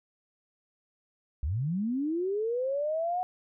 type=linear sweep; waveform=sine; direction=up; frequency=61.74 to 740 Hz; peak=-27 dBFS; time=1.43-3.23 s; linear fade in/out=0 ms; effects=none